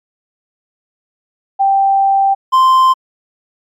sine / triangle tone pair in turn, 784 / 1042.3 Hz, G5 / C6, 0 / -7 cents, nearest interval perfect fourth, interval 493 cents, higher second, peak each -8 / -4 dBFS, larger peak second, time 1.59-2.35 / 2.52-2.94 s, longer first, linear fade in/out 20 ms, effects MP3 96 kbps

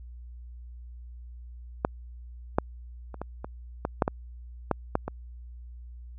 clicks, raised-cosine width 1 ms, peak -8 / -7 / -26 / -19 / -21 / -13 / -7 / -11 / -9 / -9 / -17 dBFS, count 11, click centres 1.849 / 2.585 / 3.143 / 3.216 / 3.445 / 3.851 / 4.022 / 4.079 / 4.713 / 4.954 / 5.08 s, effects added 60 Hz sine -41 dBFS peak until 6.18 s

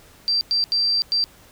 sine tone bursts at uneven times, 4699 Hz, D8, in tune, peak -17 dBFS, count 4, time 0.28-0.41 / 0.51-0.64 / 0.72-1.02 / 1.12-1.24 s, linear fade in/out 0 ms, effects pink hiss -50 dBFS RMS until 1.51 s

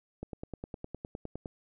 click train, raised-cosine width 2 ms, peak -25 dBFS, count 13, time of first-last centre 0.23-1.458 s, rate 9.77 Hz, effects none

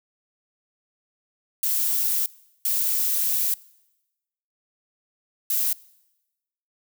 violet noise bursts at uneven times, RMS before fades -23 dBFS, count 3, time 1.63-2.26 / 2.65-3.54 / 5.5-5.73 s, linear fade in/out 2 ms, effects noise-tail reverb RT60 1.0 s tail -23 dB re dry

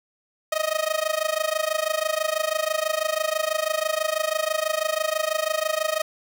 sawtooth tone with amplitude modulation, 626 Hz, D#5, 10 cents sharp, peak -15 dBFS, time 0.52-6.02 s, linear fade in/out 5 ms, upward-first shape sine, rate 26.1 Hz, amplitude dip 90%, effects 7-bit

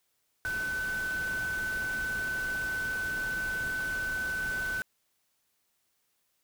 sine tone in noise, 1513 Hz, F#6, 38 cents sharp, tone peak -30 dBFS, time 0.45-4.82 s, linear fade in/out 0 ms, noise pink, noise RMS -42 dBFS, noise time 0.45-4.82 s, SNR +9 dB, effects white hiss -75 dBFS RMS until 6.43 s

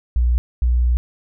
sine tone pair in turn, 60.3 / 60.65 Hz, B1 / B1, -41 / -31 cents, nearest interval unison, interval 10 cents, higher second, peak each -13 dBFS, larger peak neither, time 0.16-0.38 / 0.62-0.97 s, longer second, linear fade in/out 0 ms, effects none

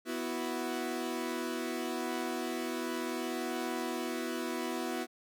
sawtooth chord, B suspended fourth, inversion none, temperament equal, 246.9 / 329.6 / 370 Hz, B3 / E4 / F#4, 0 / 0 / 0 cents, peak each -34 / -34 / -35 dBFS, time 0.05-5.07 s, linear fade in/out 50 ms, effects none

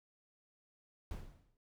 brown noise with exponential decay, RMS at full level -40 dBFS, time 1.11-1.57 s, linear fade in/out 1 ms, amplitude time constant 100 ms, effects none

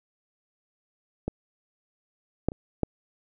clicks, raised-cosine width 2 ms, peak -15 / -9 / -26 / -10 dBFS, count 4, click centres 1.28 / 2.486 / 2.519 / 2.833 s, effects none

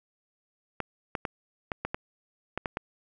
clicks, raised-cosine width 0.5 ms, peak -15 dBFS, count 9, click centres 0.803 / 1.152 / 1.252 / 1.718 / 1.85 / 1.945 / 2.576 / 2.658 / 2.771 s, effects none

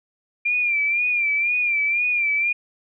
sine tone with vibrato, 2383 Hz, D7, 25 cents sharp, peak -18 dBFS, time 0.45-2.53 s, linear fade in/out 10 ms, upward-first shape sine, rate 2 Hz, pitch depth 65 cents each way, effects none

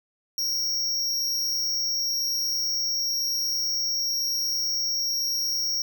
square tone with amplitude modulation, 5588 Hz, F8, in tune, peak -21 dBFS, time 0.38-5.82 s, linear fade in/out 2 ms, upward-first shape sine, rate 229 Hz, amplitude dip 75%, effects none

